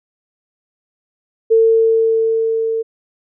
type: tone with level ramp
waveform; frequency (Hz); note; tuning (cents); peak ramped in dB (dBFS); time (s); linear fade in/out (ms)
sine; 449.8; A4; +38; -7 to -16; 1.5-2.83; 20
effects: none